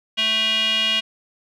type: tone with band-pass filter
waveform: square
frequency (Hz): 220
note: A3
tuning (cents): 0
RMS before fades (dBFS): -20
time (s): 0.17-1.01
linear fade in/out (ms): 20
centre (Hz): 3000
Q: 8.4
effects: none